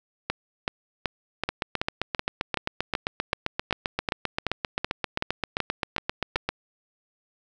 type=two click trains; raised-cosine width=0.3 ms; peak=-9 / -9 dBFS; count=39 / 17; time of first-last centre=1.49-6.49 / 0.3-6.361 s; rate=7.6 / 2.64 Hz; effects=none